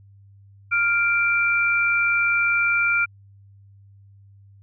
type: tone pair together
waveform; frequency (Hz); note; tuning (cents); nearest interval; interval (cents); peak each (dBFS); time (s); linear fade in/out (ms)
sine; 1400 / 2355; F6 / D7; +4 / +4; major sixth; 900; -20; 0.71-3.06; 20
effects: added 99 Hz sine -47 dBFS peak until 4.62 s